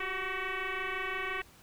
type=tone with frequency modulation; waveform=sine; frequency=364.1 Hz; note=F#4; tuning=28 cents flat; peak=-32 dBFS; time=0-1.42 s; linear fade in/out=5 ms; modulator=377 Hz; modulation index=6.3; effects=pink hiss -58 dBFS RMS until 1.62 s